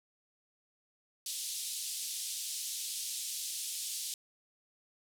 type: band-pass noise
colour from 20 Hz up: white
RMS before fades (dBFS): -39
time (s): 1.26-4.14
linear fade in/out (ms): 2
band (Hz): 3300 to 11000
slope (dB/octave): 24
effects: none